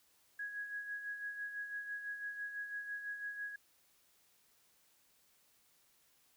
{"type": "tone with tremolo", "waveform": "sine", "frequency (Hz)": 1661.2, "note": "G#6", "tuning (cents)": 0, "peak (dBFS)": -38, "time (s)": [0.39, 3.56], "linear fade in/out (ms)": 5, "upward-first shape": "sine", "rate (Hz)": 6, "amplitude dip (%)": 55, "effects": ["white hiss -71 dBFS RMS until 6.36 s"]}